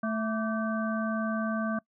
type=harmonic tone with a mistuned harmonic; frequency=220 Hz; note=A3; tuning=in tune; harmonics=1 / 3 / 5 / 7; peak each=-29 / -34 / -36 / -37 dBFS; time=0.03-1.79 s; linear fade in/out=5 ms; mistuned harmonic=5; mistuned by=+95 cents; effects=noise-tail reverb RT60 0.1 s tail -24 dB re dry